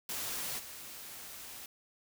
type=noise with level steps; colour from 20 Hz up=white; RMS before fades=-38 / -47 dBFS; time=0.09-1.66 s; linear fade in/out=2 ms; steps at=0.58 s; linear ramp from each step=20 ms; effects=none